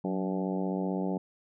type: harmonic tone with a mistuned harmonic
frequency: 95.7 Hz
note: G2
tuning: 41 cents flat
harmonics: 2 / 3 / 4 / 5 / 6 / 7 / 8 / 9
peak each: -31 / -35 / -37 / -39 / -41 / -42 / -43 / -44 dBFS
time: 0.04-1.18 s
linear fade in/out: 5 ms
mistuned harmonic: 2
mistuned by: -63 cents
effects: none